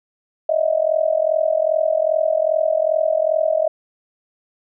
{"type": "tone with amplitude modulation", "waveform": "sine", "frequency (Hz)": 634, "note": "D#5", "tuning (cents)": 32, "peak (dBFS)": -11, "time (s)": [0.49, 3.68], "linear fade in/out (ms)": 5, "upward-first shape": "sine", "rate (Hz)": 42.5, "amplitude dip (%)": 90, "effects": []}